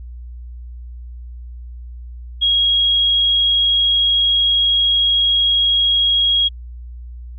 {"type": "tone", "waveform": "sine", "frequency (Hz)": 3291, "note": "G#7", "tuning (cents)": -16, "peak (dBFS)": -12, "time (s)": [2.41, 6.49], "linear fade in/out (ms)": 20, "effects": ["added 60 Hz sine -30 dBFS peak until 7.38 s"]}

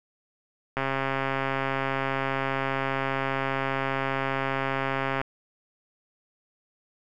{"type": "click train", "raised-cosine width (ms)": 0.5, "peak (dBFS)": -12, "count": 601, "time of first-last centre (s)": [0.77, 5.214], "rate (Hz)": 135, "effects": []}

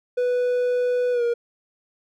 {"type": "tone with pitch glide", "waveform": "triangle", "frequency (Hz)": [493.9, 473.2], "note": ["B4", "A#4"], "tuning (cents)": [0, 26], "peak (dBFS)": -17, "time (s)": [0.17, 1.34], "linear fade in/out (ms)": 10, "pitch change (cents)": -74, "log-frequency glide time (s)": [1.12, 1.23], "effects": []}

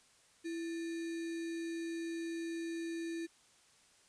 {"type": "tone with sample-and-hold", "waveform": "sine", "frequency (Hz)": 332, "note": "E4", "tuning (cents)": 12, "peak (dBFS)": -37, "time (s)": [0.44, 3.27], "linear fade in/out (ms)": 20, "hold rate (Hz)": 2100, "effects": ["white hiss -66 dBFS RMS until 4.08 s", "resampled to 22050 Hz"]}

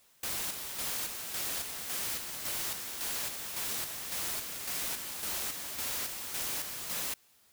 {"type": "noise with tremolo", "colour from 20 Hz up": "white", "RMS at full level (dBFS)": -35, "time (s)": [0.23, 7.14], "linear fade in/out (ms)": 5, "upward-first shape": "square", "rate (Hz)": 1.8, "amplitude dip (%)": 45, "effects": ["white hiss -65 dBFS RMS until 7.52 s"]}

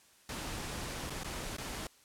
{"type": "noise with dropouts", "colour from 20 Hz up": "pink", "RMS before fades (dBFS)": -40, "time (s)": [0.29, 1.87], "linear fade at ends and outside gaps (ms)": 2, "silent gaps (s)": [[1.098, 1.103], [1.235, 1.244], [1.567, 1.582]], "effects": ["white hiss -63 dBFS RMS until 2.04 s", "low-pass 11000 Hz 12 dB/octave"]}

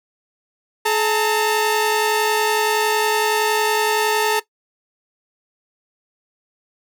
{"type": "tone pair together", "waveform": "sawtooth", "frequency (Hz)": [427.6, 906], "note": ["A4", "A#5"], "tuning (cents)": [-49, -50], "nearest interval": "octave + minor second", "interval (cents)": 1299, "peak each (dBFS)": -15, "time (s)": [0.85, 4.4], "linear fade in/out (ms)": 10, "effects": ["noise-tail reverb RT60 0.1 s tail -17 dB re dry"]}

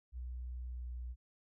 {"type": "tone with pitch glide", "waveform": "sine", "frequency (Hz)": [61.7, 60.99], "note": ["B1", "B1"], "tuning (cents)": [-1, -21], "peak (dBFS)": -40, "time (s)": [0.12, 1.16], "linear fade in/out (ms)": 50, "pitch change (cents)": -20, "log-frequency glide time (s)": [0.66, 0.86], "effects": []}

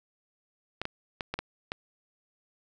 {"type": "clicks", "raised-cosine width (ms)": 0.3, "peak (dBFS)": -16, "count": 6, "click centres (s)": [0.816, 0.854, 1.208, 1.34, 1.39, 1.719], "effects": []}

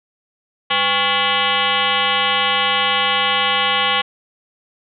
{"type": "tone with frequency modulation", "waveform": "sine", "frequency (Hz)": 2014, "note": "B6", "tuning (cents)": 33, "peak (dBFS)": -14, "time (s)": [0.7, 4.02], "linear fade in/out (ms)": 10, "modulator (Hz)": 302, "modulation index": 4.5, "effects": []}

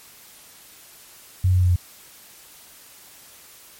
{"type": "tone with pitch steps", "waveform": "sine", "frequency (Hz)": [92.5, 91.54, 90.6, 89.66, 88.73], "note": ["F#2", "F#2", "F#2", "F2", "F2"], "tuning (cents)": [0, -18, -36, 46, 28], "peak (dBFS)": -14, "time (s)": [1.44, 1.76], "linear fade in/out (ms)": 5, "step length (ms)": 64, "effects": ["white hiss -47 dBFS RMS until 3.79 s", "MP3 64 kbps"]}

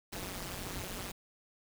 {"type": "noise with amplitude modulation", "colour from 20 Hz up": "pink", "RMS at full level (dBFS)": -37, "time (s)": [0.12, 1.12], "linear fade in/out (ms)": 10, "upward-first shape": "sine", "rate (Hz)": 187, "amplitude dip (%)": 95, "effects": []}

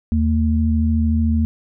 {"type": "tone pair together", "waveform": "sine", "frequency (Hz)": [79.78, 225.9], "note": ["D#2", "A3"], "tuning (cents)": [44, 46], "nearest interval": "octave + tritone", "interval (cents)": 1802, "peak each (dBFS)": [-16, -18], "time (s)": [0.12, 1.45], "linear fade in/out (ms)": 0, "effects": []}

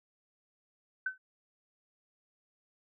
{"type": "tone with exponential decay", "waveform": "sine", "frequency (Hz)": 1522, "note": "F#6", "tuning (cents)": 48, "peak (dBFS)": -27, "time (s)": [1.06, 1.18], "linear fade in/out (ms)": 5, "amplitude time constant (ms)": 26, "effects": []}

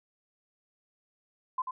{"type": "tone with echo", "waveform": "sine", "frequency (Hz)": 1025, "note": "C6", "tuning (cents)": -36, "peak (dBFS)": -27, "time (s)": [1.58, 1.62], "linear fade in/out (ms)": 5, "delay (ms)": 90, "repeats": 1, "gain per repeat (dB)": -6, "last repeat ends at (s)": 1.71, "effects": []}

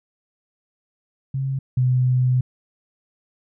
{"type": "tone pair in turn", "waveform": "sine", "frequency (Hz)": [134.7, 126.8], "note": ["C#3", "B2"], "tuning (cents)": [-49, 46], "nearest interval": "minor second", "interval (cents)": 105, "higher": "first", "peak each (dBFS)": [-21, -15], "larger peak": "second", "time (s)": [[1.34, 1.59], [1.77, 2.41]], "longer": "second", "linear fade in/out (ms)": 5, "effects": []}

